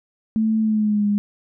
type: tone with pitch glide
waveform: sine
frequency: 220 to 205.3 Hz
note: A3 to G#3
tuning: 0 to -20 cents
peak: -16 dBFS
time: 0.36-1.18 s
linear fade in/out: 0 ms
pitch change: -120 cents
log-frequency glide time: 0.6-1.07 s
effects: none